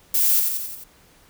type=noise with echo; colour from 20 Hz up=violet; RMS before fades=-19 dBFS; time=0.14-0.4 s; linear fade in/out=5 ms; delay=88 ms; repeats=5; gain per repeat=-4 dB; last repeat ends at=0.84 s; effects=pink hiss -54 dBFS RMS until 1.29 s

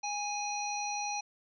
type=harmonic tone with a mistuned harmonic; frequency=830.6 Hz; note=G#5; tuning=in tune; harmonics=1 / 3 / 5 / 7; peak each=-35 / -40 / -43 / -39 dBFS; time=0.03-1.21 s; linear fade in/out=10 ms; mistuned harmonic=1; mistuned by=-16 cents; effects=none

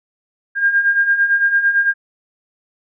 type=beating tone pair; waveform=sine; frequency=1604 / 1612.9 Hz; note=G6 / G6; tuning=+39 / +49 cents; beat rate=8.9 Hz; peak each=-19 / -13 dBFS; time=0.55-1.94 s; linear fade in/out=50 ms; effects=none

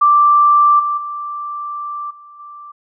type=tone with level steps; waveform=sine; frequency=1174.7 Hz; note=D6; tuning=in tune; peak=-7 / -15 / -22 / -37 / -32 dBFS; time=0.01-2.72 s; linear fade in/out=10 ms; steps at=0.79 / 0.97 / 2.1 / 2.39 s; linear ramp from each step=10 ms; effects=none

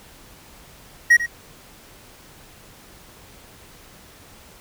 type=tone with echo; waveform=triangle; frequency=1894 Hz; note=A#6; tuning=27 cents sharp; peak=-7 dBFS; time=1.1-1.17 s; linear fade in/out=10 ms; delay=94 ms; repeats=1; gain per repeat=-13 dB; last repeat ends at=1.264 s; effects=pink hiss -47 dBFS RMS until 4.6 s

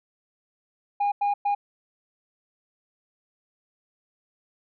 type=tone bursts at uneven times; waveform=sine; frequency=814 Hz; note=G#5; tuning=35 cents flat; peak=-18 dBFS; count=3; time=1-1.12 / 1.21-1.34 / 1.45-1.55 s; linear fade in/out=10 ms; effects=tanh soft clip ceiling -20 dBFS

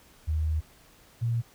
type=tone pair in turn; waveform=sine; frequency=78 / 116.87 Hz; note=D#2 / A#2; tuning=+5 / +5 cents; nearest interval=perfect fifth; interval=700 cents; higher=second; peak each=-24 dBFS; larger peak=neither; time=0.27-0.61 / 1.21-1.42 s; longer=first; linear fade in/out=20 ms; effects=pink hiss -57 dBFS RMS until 1.54 s

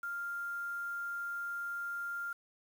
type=tone with quantisation; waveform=sine; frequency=1396.9 Hz; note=F6; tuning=in tune; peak=-36 dBFS; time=0.03-2.33 s; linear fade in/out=5 ms; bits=9; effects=none

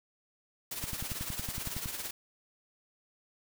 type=noise with tremolo; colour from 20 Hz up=white; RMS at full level=-36 dBFS; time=0.71-2.11 s; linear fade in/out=5 ms; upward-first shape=triangle; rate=18 Hz; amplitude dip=65%
type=click train; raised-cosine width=5 ms; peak=-26 dBFS; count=12; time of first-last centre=0.84-1.859 s; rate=10.8 Hz
effects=none

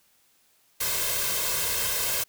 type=noise with comb filter; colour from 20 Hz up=white; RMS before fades=-27 dBFS; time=0.8-2.24 s; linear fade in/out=10 ms; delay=1.9 ms; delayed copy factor=+0.7; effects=white hiss -64 dBFS RMS until 2.28 s

